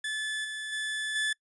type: tone with level steps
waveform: 30% pulse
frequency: 1734 Hz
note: A6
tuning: 26 cents flat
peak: -28 / -32 / -28 / -24 dBFS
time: 0.04-1.33 s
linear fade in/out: 5 ms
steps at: 0.44 / 0.72 / 1.15 s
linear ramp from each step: 10 ms
effects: noise-tail reverb RT60 0.1 s tail -25 dB re dry + resampled to 24000 Hz